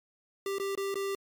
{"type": "tone with dropouts", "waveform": "square", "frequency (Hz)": 393.9, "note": "G4", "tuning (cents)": 8, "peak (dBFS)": -31, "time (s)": [0.46, 1.15], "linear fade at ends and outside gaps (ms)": 2, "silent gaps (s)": [[0.584, 0.598], [0.752, 0.775], [0.943, 0.955]], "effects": ["MP3 96 kbps"]}